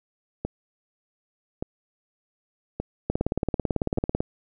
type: two click trains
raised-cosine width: 2 ms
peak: -10 / -14 dBFS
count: 21 / 4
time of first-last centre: 3.1-4.205 / 0.45-3.975 s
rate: 18.1 / 0.851 Hz
effects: none